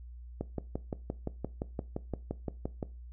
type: click train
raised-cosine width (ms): 2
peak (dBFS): -20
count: 15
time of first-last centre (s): 0.41-2.828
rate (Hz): 5.79
effects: noise-tail reverb RT60 0.3 s tail -19 dB re dry + added 60 Hz sine -44 dBFS peak until 3.12 s